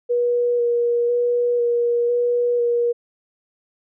sine tone with vibrato, 479.5 Hz, A#4, 49 cents sharp, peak -16 dBFS, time 0.09-2.93 s, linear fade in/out 20 ms, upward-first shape square, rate 1 Hz, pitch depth 13 cents each way, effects none

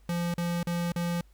square tone bursts, 172.5 Hz, F3, 21 cents flat, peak -28 dBFS, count 4, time 0.09-1.21 s, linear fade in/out 2 ms, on 250 ms, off 40 ms, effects added 50 Hz sine -54 dBFS peak until 1.33 s + pink hiss -68 dBFS RMS until 1.33 s

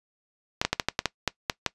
clicks, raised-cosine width 0.2 ms, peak -5 dBFS, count 10, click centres 0.615 / 0.65 / 0.73 / 0.798 / 0.886 / 0.991 / 1.057 / 1.277 / 1.498 / 1.663 s, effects noise-tail reverb RT60 0.1 s tail -21 dB re dry + resampled to 24000 Hz

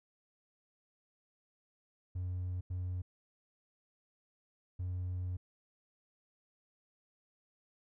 triangle tone bursts at uneven times, 90.8 Hz, F#2, 32 cents flat, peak -32 dBFS, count 3, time 2.15-2.61 / 2.7-3.02 / 4.79-5.37 s, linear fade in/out 10 ms, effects tanh soft clip ceiling -30 dBFS

